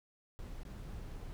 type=noise with dropouts; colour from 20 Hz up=brown; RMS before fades=-45 dBFS; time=0.39-1.33 s; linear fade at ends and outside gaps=0 ms; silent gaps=0.633-0.651 s; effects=none